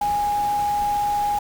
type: tone in noise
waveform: sine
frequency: 824 Hz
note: G#5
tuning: 14 cents flat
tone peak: -19 dBFS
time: 0.01-1.39 s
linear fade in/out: 5 ms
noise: pink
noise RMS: -36 dBFS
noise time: 0.01-1.39 s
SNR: +14 dB
effects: none